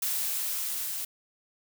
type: noise with level ramp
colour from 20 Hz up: blue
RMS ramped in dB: -29 to -34 dBFS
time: 0.02-1.05 s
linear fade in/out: 5 ms
effects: none